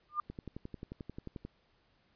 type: tone with exponential growth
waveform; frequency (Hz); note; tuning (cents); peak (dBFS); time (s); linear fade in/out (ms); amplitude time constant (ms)
sine; 1200; D6; +37; -26; 0.09-0.2; 2; 22
type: click train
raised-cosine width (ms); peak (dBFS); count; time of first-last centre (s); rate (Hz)
3; -29; 14; 0.3-1.45; 11.3
effects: pink hiss -71 dBFS RMS until 2.15 s + resampled to 11025 Hz